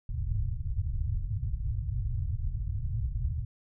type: low-pass noise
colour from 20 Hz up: white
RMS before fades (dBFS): -31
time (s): 0.09-3.45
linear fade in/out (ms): 5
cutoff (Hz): 120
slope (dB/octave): 48
effects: none